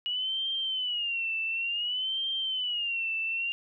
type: tone with vibrato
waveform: sine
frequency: 2900 Hz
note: F#7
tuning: 35 cents flat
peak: -28 dBFS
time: 0.06-3.52 s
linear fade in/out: 0 ms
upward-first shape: sine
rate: 0.56 Hz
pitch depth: 150 cents each way
effects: none